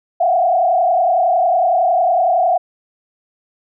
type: tone with frequency modulation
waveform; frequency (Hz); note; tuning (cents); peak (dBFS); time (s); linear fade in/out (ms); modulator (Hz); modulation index
sine; 708; F5; +23; -11; 0.2-2.58; 10; 30.9; 1.6
effects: none